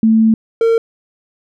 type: tone pair in turn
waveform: sine / triangle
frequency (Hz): 222 / 456.5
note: A3 / A#4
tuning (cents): +16 / -36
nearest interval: octave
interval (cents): 1248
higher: second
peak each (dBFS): -7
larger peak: neither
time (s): 0.03-0.34 / 0.61-0.78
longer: first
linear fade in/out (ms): 2
effects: none